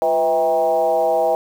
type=tone with frequency modulation; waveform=sine; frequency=648 Hz; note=E5; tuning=30 cents flat; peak=-14 dBFS; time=0.02-1.35 s; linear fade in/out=0 ms; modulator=149 Hz; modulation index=1.2; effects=7-bit